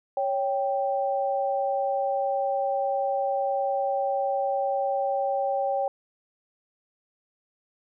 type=tone pair together; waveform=sine; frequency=554.4 / 784.9 Hz; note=C#5 / G5; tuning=0 / +2 cents; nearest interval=tritone; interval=602 cents; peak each=-26 dBFS; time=0.17-5.88 s; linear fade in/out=2 ms; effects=none